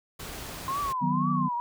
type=noise; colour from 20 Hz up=pink; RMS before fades=-39 dBFS; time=0.19-0.93 s; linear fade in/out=10 ms
type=tone with vibrato; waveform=sine; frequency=1050 Hz; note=C6; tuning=6 cents sharp; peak=-27 dBFS; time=0.68-1.6 s; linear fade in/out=0 ms; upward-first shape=triangle; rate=2 Hz; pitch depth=190 cents each way
type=chord; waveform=sine; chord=B major; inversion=first; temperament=equal; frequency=155.56 / 185 / 246.9 Hz; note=D#3 / F#3 / B3; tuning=0 / 0 / 0 cents; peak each=-29 dBFS; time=1.01-1.49 s; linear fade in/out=20 ms
effects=none